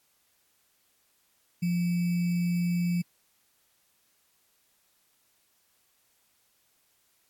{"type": "tone with sample-and-hold", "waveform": "sine", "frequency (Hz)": 174.61, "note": "F3", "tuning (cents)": 0, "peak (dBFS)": -24, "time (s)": [1.62, 3.02], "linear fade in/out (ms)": 10, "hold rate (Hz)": 2450, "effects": ["white hiss -69 dBFS RMS until 7.29 s", "AAC 64 kbps"]}